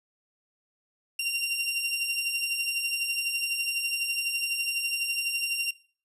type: beating tone pair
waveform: sawtooth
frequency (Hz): 2759 / 2771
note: F7 / F7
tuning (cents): -22 / -14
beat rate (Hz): 12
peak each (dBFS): -30 / -25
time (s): 1.19-5.71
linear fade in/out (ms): 5
effects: noise-tail reverb RT60 0.4 s tail -18 dB re dry + resampled to 32000 Hz